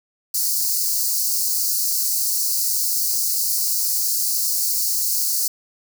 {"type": "high-pass noise", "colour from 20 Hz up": "white", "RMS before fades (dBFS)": -21, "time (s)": [0.34, 5.48], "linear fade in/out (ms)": 5, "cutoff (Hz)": 4300, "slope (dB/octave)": 96, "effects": []}